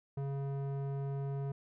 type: tone with low-pass filter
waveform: square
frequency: 138.5 Hz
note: C#3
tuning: 1 cent flat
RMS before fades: -37 dBFS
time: 0.17-1.52 s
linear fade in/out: 5 ms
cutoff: 750 Hz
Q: 0.72
effects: none